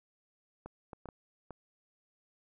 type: clicks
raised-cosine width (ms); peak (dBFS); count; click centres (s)
1; -30; 5; 0.66 / 0.932 / 1.057 / 1.088 / 1.507
effects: none